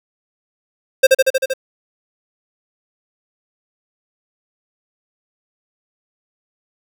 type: tone with echo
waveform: square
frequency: 528 Hz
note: C5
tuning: 16 cents sharp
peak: -5 dBFS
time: 1.03-1.07 s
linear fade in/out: 10 ms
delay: 78 ms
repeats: 6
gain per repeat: -2 dB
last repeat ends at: 1.538 s
effects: 7-bit